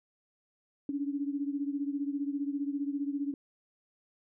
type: beating tone pair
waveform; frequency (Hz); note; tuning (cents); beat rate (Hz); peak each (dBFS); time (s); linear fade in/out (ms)
sine; 280 / 295; C#4 / D4; +18 / +8; 15; -32 / -36; 0.89-3.34; 2
effects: none